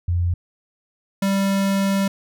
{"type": "tone pair in turn", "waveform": ["sine", "square"], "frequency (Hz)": [87.31, 196], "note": ["F2", "G3"], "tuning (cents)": [0, 0], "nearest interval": "octave + major second", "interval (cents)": 1400, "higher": "second", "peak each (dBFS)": [-17, -18], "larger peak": "first", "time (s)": [[0.08, 0.34], [1.22, 2.08]], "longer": "second", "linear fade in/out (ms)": 5, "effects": []}